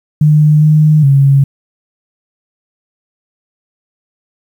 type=tone with pitch steps; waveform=sine; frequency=151.4 / 153.4 / 138.3 Hz; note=D#3 / D#3 / C#3; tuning=-47 / -24 / -4 cents; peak=-4 dBFS; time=0.21-1.44 s; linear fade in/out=5 ms; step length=410 ms; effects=7-bit